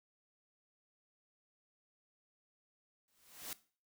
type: noise with exponential growth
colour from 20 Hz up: white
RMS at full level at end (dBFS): -41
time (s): 3.08-3.53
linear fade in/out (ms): 1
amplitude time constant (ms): 97
effects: noise-tail reverb RT60 0.4 s tail -18 dB re dry